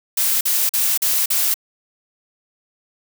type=noise bursts; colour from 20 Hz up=blue; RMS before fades=-18 dBFS; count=5; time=0.17-1.542 s; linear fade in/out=5 ms; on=240 ms; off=43 ms; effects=none